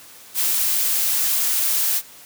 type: noise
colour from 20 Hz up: blue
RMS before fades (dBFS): -20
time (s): 0.34-2.02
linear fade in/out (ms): 50
effects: white hiss -44 dBFS RMS until 2.25 s + high-pass 80 Hz 12 dB/octave